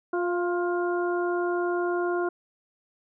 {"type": "harmonic tone with a mistuned harmonic", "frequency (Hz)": 352.8, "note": "F4", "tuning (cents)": 18, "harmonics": [1, 2, 3, 4], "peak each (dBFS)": [-25, -32, -35, -34], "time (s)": [0.13, 2.29], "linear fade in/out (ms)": 5, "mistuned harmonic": 2, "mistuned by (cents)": -26, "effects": []}